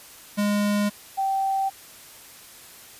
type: tone pair in turn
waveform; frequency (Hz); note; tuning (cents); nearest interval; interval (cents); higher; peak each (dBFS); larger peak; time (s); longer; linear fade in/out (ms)
square / sine; 205.8 / 777; G#3 / G5; -16 / -16; octave + major seventh; 2300; second; -21; neither; 0.37-0.9 / 1.17-1.7; neither; 20
effects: white hiss -46 dBFS RMS until 2.99 s + resampled to 32000 Hz